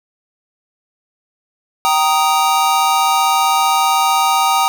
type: chord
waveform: square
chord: Eb major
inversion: first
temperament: just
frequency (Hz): 777.8 / 933.4 / 1244.5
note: G5 / Bb5 / Eb6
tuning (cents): -14 / +2 / 0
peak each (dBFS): -17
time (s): 1.85-4.68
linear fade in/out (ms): 0
effects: none